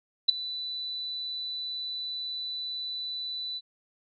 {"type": "tone with ADSR envelope", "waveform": "sine", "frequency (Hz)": 3981, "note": "B7", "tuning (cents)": 13, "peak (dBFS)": -13, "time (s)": [0.28, 3.61], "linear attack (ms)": 13, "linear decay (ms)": 8, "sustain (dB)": -19, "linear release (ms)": 41, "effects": []}